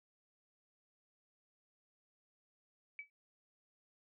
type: tone with exponential decay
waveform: sine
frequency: 2292 Hz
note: D7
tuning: 43 cents flat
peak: -39 dBFS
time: 2.99-3.1 s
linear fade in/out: 1 ms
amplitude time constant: 22 ms
effects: none